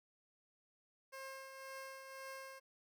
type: tone with tremolo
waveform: 15% pulse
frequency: 534 Hz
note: C5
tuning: 35 cents sharp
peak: -40 dBFS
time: 1.12-2.6 s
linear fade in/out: 20 ms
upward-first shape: triangle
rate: 1.9 Hz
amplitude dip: 50%
effects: none